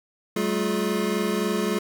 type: tone cluster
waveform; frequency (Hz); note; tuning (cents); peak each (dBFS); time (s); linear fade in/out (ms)
square; 193.2 / 216.7 / 353.6 / 425.3; G3 / A3 / F4 / G#4; -25 / -26 / +22 / +41; -29; 0.36-1.79; 5
effects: none